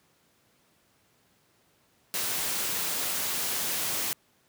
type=noise; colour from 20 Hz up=white; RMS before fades=-30 dBFS; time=2.14-4.13 s; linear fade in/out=0 ms; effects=pink hiss -66 dBFS RMS until 4.48 s + high-pass 100 Hz 12 dB/octave